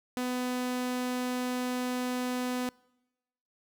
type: tone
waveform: sawtooth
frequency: 250 Hz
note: B3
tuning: 21 cents sharp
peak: -26 dBFS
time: 0.17-2.69 s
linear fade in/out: 0 ms
effects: noise-tail reverb RT60 1.0 s tail -26 dB re dry